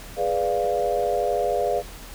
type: chord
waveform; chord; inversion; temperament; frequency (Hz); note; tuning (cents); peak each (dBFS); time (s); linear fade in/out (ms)
sine; G# diminished seventh; none; equal; 415.3 / 493.9 / 587.3 / 698.5; G#4 / B4 / D5 / F5; 0 / 0 / 0 / 0; -27 / -26 / -26 / -25; 0.16-1.83; 50
effects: added 40 Hz sine -42 dBFS peak until 2.14 s + pink hiss -42 dBFS RMS until 2.14 s